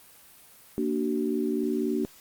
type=chord; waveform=sine; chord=Bb augmented; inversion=none; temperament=equal with one note detuned; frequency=233.1 / 293.7 / 377.3 Hz; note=Bb3 / D4 / F#4; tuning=0 / 0 / +34 cents; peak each=-29 dBFS; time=0.78-2.05 s; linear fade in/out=0 ms; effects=white hiss -53 dBFS RMS until 2.2 s + Opus 32 kbps